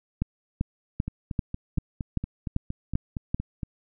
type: two click trains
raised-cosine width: 5 ms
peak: -12 / -18 dBFS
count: 9 / 12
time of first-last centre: 0.22-3.345 / 1.08-3.632 s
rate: 2.56 / 4.31 Hz
effects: none